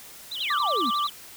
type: tone with vibrato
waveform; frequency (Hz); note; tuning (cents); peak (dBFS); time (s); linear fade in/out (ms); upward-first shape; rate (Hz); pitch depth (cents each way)
sine; 3450; A7; -35; -30; 0.31-1.1; 10; sine; 11; 290
type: exponential sweep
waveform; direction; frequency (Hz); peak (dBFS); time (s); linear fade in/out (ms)
sine; down; 3622 to 200.8; -27; 0.39-0.91; 20
type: tone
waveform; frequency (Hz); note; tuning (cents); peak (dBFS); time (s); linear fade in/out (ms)
sine; 1174; D6; -1; -23; 0.5-1.07; 5
effects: white hiss -45 dBFS RMS until 1.36 s